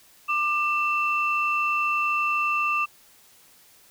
sine tone pair together, 1190.9 / 2676 Hz, D6 / E7, +24 / +25 cents, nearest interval octave + major second, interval 1401 cents, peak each -23 / -24 dBFS, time 0.28-2.86 s, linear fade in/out 20 ms, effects tanh soft clip ceiling -13 dBFS + white hiss -55 dBFS RMS until 3.9 s

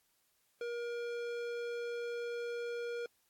sine tone with tanh clipping, 474.7 Hz, A#4, 31 cents sharp, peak -39 dBFS, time 0.61-3.06 s, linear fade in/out 2 ms, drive 17 dB, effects white hiss -75 dBFS RMS until 3.29 s + AAC 64 kbps

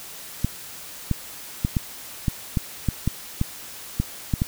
clicks, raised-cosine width 5 ms, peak -8 dBFS, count 12, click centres 0.446 / 1.113 / 1.649 / 1.768 / 2.282 / 2.572 / 2.887 / 3.076 / 3.414 / 4 / 4.338 / 4.419 s, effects white hiss -39 dBFS RMS until 4.47 s

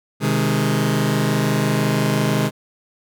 sawtooth chord, Ab major, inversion first, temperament just, 129.78 / 155.74 / 207.7 Hz, C3 / Eb3 / Ab3, -14 / +2 / 0 cents, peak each -17 dBFS, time 0.2-2.51 s, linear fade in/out 50 ms, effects none

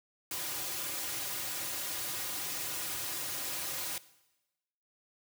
white noise with comb filter, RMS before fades -37 dBFS, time 0.31-3.98 s, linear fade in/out 2 ms, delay 4.5 ms, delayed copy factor -1, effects noise-tail reverb RT60 1.0 s tail -18 dB re dry + high-pass 100 Hz 12 dB/octave

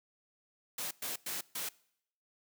white noise bursts at uneven times, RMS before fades -38 dBFS, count 4, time 0.78-0.91 / 1.02-1.16 / 1.26-1.41 / 1.55-1.69 s, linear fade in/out 5 ms, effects noise-tail reverb RT60 0.7 s tail -23 dB re dry + high-pass 150 Hz 12 dB/octave

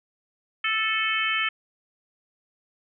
harmonic tone with a mistuned harmonic, 440 Hz, A4, in tune, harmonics 3 / 4 / 5 / 6 / 7, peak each -29 / -29 / -28 / -29 / -29 dBFS, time 0.64-1.49 s, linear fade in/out 5 ms, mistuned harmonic 6, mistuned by -29 cents, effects none

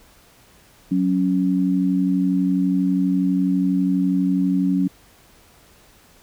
sine tone pair together, 185 / 277.2 Hz, F#3 / C#4, 0 / 0 cents, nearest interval perfect fifth, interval 700 cents, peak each -19 dBFS, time 0.91-4.88 s, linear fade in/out 10 ms, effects pink hiss -52 dBFS RMS until 6.22 s

